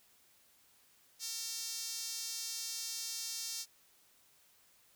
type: tone with high-pass filter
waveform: sawtooth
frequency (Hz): 455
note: A#4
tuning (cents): -42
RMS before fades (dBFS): -41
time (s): 1.19-3.66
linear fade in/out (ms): 50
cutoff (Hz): 5400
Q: 2.1
effects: white hiss -67 dBFS RMS until 4.95 s